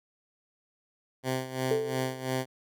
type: tone with tremolo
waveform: 10% pulse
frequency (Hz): 130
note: C3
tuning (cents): -11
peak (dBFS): -19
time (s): 1.23-2.46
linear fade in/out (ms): 50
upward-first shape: sine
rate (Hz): 2.9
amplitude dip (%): 75
type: tone with exponential decay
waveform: sine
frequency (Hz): 440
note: A4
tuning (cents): 0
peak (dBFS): -22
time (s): 1.71-2.36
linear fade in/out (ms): 1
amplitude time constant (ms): 140
effects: none